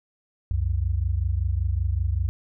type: tone pair together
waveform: sine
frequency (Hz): 65.41 / 90.65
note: C2 / F#2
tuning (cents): 0 / -35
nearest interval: tritone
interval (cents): 565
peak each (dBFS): -24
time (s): 0.51-2.29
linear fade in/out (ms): 0
effects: none